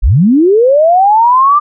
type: linear sweep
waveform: sine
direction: up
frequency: 31.48 to 1200 Hz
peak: -4 dBFS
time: 0.02-1.6 s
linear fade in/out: 20 ms
effects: none